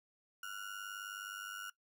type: ring-modulated tone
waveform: 35% pulse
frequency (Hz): 1423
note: F6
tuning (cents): +32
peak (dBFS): -38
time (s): 0.43-1.7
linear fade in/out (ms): 2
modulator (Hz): 49.7
effects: noise-tail reverb RT60 0.1 s tail -19 dB re dry